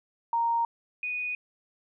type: tone pair in turn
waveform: sine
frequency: 930 / 2477 Hz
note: A#5 / D#7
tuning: -4 / -8 cents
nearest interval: octave + perfect fourth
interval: 1696 cents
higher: second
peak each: -23 / -29 dBFS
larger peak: first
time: 0.33-0.65 / 1.03-1.35 s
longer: neither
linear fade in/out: 2 ms
effects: none